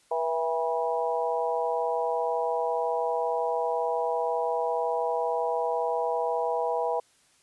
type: harmonic tone with a mistuned harmonic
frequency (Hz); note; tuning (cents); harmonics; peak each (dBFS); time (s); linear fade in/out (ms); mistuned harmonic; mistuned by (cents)
162; E3; -30; 3 / 4 / 5 / 6; -29 / -30 / -31 / -32; 0.11-7; 5; 4; +33
effects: white hiss -63 dBFS RMS until 7.42 s + resampled to 24000 Hz